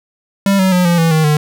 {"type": "tone with pitch steps", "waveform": "square", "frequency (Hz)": [197.3, 188.61, 180.3, 172.36, 164.76, 157.5, 150.57], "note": ["G3", "F#3", "F#3", "F3", "E3", "D#3", "D3"], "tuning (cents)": [11, 33, -45, -22, -1, 21, 44], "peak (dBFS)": -10, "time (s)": [0.46, 1.37], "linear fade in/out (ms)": 2, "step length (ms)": 130, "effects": []}